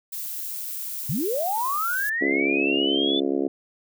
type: noise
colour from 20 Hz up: violet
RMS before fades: -32 dBFS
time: 0.12-2.1 s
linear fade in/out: 10 ms
type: linear sweep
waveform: sine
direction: up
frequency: 110.1 to 3520 Hz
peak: -23 dBFS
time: 1.09-3.2 s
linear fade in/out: 5 ms
type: harmonic tone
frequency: 69.3 Hz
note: C#2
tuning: in tune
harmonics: 3 / 4 / 5 / 6 / 7 / 8 / 9 / 10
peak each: -36 / -25 / -26 / -28 / -36 / -36 / -38 / -40 dBFS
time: 2.21-3.48 s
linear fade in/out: 5 ms
effects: none